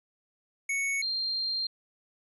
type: tone pair in turn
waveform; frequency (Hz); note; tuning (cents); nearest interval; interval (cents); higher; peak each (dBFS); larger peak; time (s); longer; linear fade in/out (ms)
square / sine; 2217 / 4185; C#7 / C8; 0 / 0; major seventh; 1100; second; -28; neither; 0.69-1.02 / 1.02-1.67; second; 5
effects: resampled to 32000 Hz